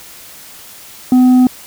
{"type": "tone with tanh clipping", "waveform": "triangle", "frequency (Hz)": 252.7, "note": "B3", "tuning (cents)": 40, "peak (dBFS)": -6, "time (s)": [1.12, 1.47], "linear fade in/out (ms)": 2, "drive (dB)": 9, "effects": ["white hiss -36 dBFS RMS until 1.66 s"]}